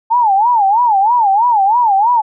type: tone with vibrato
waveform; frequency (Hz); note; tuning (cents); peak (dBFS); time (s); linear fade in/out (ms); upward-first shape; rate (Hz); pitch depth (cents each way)
sine; 871; A5; -18; -8; 0.1-2.22; 20; sine; 3.1; 210
effects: none